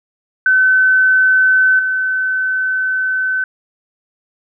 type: tone with level steps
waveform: sine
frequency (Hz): 1521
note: F#6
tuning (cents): +47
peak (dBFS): -8 / -14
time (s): 0.46-3.44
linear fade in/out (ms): 2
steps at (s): 1.79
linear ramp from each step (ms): 2
effects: none